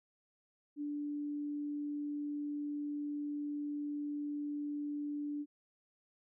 sine tone, 292.5 Hz, D4, 7 cents flat, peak -36 dBFS, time 0.76-5.46 s, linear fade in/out 50 ms, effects none

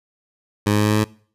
15% pulse tone with pitch steps, 103.83 / 104.55 / 105.28 / 106.01 / 106.75 / 107.49 Hz, G#2 / G#2 / G#2 / G#2 / G#2 / A2, 0 / +12 / +24 / +36 / +48 / -40 cents, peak -9 dBFS, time 0.66-1.044 s, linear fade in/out 10 ms, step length 64 ms, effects noise-tail reverb RT60 0.5 s tail -23 dB re dry + resampled to 32000 Hz

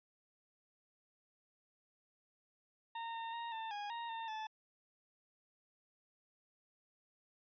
40% pulse tone with pitch steps, 920 / 914 / 932 / 894 / 823 / 933 / 908 / 871 Hz, A#5 / A#5 / A#5 / A5 / G#5 / A#5 / A#5 / A5, -23 / -34 / -1 / +27 / -16 / +1 / -46 / -18 cents, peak -40 dBFS, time 2.95-4.47 s, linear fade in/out 5 ms, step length 190 ms, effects resampled to 11025 Hz

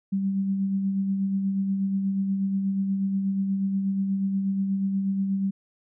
sine tone with tremolo, 194.8 Hz, G3, 11 cents flat, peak -21 dBFS, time 0.12-5.51 s, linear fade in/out 10 ms, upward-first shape sine, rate 8.3 Hz, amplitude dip 35%, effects none

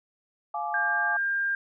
sine chord, D diminished, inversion first, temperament equal with one note detuned, 698.5 / 846.6 / 1174.7 Hz, F5 / Ab5 / D6, 0 / +33 / 0 cents, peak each -33 / -31 / -34 dBFS, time 0.54-1.17 s, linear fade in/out 5 ms
sine tone, 1600 Hz, G6, 35 cents sharp, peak -24 dBFS, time 0.74-1.55 s, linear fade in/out 2 ms
effects none

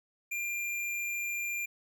square tone, 2391 Hz, D7, 30 cents sharp, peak -33 dBFS, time 0.31-1.66 s, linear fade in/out 10 ms, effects 12-bit

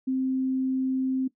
sine tone, 261.6 Hz, C4, in tune, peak -23 dBFS, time 0.07-1.28 s, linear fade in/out 10 ms, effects noise-tail reverb RT60 0.1 s tail -17 dB re dry

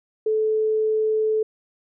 sine tone, 434.8 Hz, A4, 21 cents flat, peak -18 dBFS, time 0.26-1.43 s, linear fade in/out 5 ms, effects none

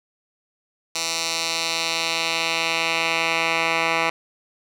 10% pulse tone with band-pass filter sweep, 164.81 Hz, E3, in tune, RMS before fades -23 dBFS, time 0.95-4.1 s, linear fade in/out 5 ms, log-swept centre 5400 to 1900 Hz, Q 1.4, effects none

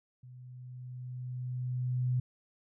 sine tone with level ramp, 125.6 Hz, B2, 30 cents sharp, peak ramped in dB -48 to -26 dBFS, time 0.23-2.2 s, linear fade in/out 5 ms, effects none

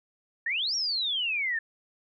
sine exponential two-way sweep, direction up then down, 1748 to 5700 to 1748 Hz, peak -26 dBFS, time 0.46-1.59 s, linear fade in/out 5 ms, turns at 0.75 s, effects none

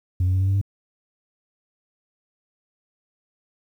sine tone with pitch steps, 90.8 / 92.39 / 94 / 95.65 / 97.32 / 99.02 Hz, F#2 / F#2 / F#2 / G2 / G2 / G2, -32 / -2 / +28 / -42 / -12 / +18 cents, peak -15 dBFS, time 0.2-0.614 s, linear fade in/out 5 ms, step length 69 ms, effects tanh soft clip ceiling -16 dBFS + 9-bit

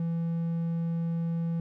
triangle tone, 167 Hz, E3, 23 cents sharp, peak -25 dBFS, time 0-1.6 s, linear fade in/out 2 ms, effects none

